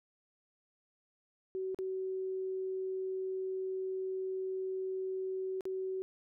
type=tone with dropouts; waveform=sine; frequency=377.6 Hz; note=F#4; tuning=35 cents sharp; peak=-34 dBFS; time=1.55-6.02 s; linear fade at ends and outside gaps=0 ms; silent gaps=1.746-1.788 / 5.608-5.654 s; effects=none